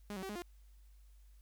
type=tone with pitch steps; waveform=sawtooth; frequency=206.1 / 188 / 383.9 / 208.1 / 350.9 Hz; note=G#3 / F#3 / G4 / G#3 / F4; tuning=-13 / +28 / -36 / +4 / +8 cents; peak=-37 dBFS; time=0.1-0.42 s; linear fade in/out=0 ms; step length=64 ms; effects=added 50 Hz sine -57 dBFS peak until 1.41 s + white hiss -75 dBFS RMS until 1.41 s